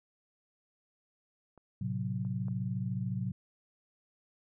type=clicks; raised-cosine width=1 ms; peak=-42 / -44 / -38 dBFS; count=3; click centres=1.577 / 2.25 / 2.483 s
type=chord; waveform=sine; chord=F# diminished; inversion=first; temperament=equal with one note detuned; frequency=111.02 / 130.81 / 185 Hz; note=A2 / C3 / F#3; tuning=+16 / 0 / 0 cents; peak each=-36 dBFS; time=1.81-3.32 s; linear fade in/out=5 ms
effects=none